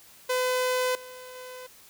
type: tone with level steps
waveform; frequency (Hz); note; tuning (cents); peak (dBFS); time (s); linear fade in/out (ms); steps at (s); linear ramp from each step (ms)
sawtooth; 506; B4; +42; -20 / -38 / -36; 0.29-1.67; 10; 0.95 / 1.35; 2
effects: white hiss -53 dBFS RMS until 1.89 s